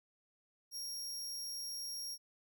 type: tone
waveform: sawtooth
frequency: 5588 Hz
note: F8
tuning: in tune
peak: -38 dBFS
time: 0.71-2.18 s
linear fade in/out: 50 ms
effects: none